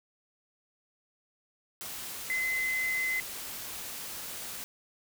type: tone in noise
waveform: sine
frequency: 2044 Hz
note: C7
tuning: 41 cents flat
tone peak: -28 dBFS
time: 2.3-3.2 s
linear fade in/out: 0 ms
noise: white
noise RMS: -40 dBFS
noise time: 1.81-4.64 s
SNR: +9 dB
effects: none